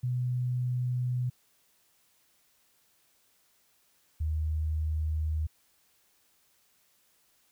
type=tone pair in turn; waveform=sine; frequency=124.7 / 77.84 Hz; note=B2 / D#2; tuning=+17 / +1 cents; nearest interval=minor sixth; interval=816 cents; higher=first; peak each=-27 dBFS; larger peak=neither; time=0.03-1.3 / 4.2-5.47 s; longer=neither; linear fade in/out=10 ms; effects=white hiss -68 dBFS RMS until 7.51 s